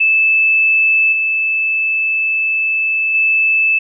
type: tone with level steps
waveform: sine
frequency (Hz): 2625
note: E7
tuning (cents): -8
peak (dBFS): -9 / -13 / -10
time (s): 0-3.79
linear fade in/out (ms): 10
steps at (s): 1.12 / 3.14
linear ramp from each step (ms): 10
effects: none